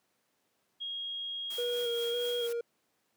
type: tone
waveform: sine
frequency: 3271 Hz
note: G#7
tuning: 27 cents flat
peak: -35 dBFS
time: 0.8-2.48 s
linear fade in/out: 20 ms
type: noise with tremolo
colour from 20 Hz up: white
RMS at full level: -46 dBFS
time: 1.5-2.53 s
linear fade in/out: 5 ms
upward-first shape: sine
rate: 4.2 Hz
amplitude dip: 45%
type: tone with vibrato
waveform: triangle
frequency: 476.5 Hz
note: A#4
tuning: 38 cents sharp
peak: -29 dBFS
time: 1.58-2.61 s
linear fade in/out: 5 ms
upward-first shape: square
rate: 1.8 Hz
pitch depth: 23 cents each way
effects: pink hiss -75 dBFS RMS until 3.16 s + high-pass 200 Hz 12 dB/octave